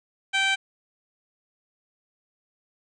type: tone with band-pass filter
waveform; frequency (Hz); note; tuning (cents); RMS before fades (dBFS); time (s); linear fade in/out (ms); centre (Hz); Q
15% pulse; 778; G5; -13; -23; 0.33-0.56; 20; 2700; 0.82
effects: resampled to 22050 Hz